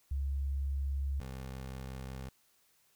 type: tone pair in turn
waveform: sine / 20% pulse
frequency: 68.9 / 65.46 Hz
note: C#2 / C2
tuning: -10 / +1 cents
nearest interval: minor second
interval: 89 cents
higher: first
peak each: -31 / -36 dBFS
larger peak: first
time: 0.11-1.2 / 1.2-2.29 s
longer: neither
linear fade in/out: 5 ms
effects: white hiss -70 dBFS RMS until 2.95 s